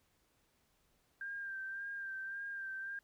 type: tone with vibrato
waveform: sine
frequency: 1587 Hz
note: G6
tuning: 21 cents sharp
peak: -40 dBFS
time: 1.21-2.99 s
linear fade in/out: 2 ms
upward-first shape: sine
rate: 1.8 Hz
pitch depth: 33 cents each way
effects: pink hiss -75 dBFS RMS until 3.03 s